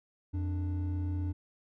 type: tone pair together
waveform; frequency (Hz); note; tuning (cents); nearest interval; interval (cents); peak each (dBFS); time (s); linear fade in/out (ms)
triangle; 87.32 / 293.7; F2 / D4; 0 / 0; octave + major sixth; 2100; -28 / -37; 0.33-1.33; 20
effects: tanh soft clip ceiling -23 dBFS